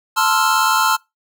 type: chord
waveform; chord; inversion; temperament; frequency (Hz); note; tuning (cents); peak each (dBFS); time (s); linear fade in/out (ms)
square; F major seventh; first; equal; 880 / 1046.5 / 1318.5 / 1396.9; A5 / C6 / E6 / F6; 0 / 0 / 0 / 0; -20; 0.16-0.97; 20
effects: noise-tail reverb RT60 0.2 s tail -24 dB re dry